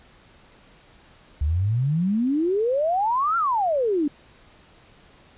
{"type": "exponential two-way sweep", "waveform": "sine", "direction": "up then down", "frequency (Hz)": [69.2, 1396.9, 279], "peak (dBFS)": -19, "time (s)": [1.41, 4.08], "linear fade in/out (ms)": 5, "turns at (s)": 3.37, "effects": ["pink hiss -53 dBFS RMS until 5.37 s", "resampled to 8000 Hz"]}